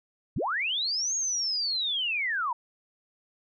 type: linear two-way sweep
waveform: sine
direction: up then down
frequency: 58 to 6645 to 903 Hz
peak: -26 dBFS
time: 0.36-2.53 s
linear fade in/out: 5 ms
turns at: 1.15 s
effects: none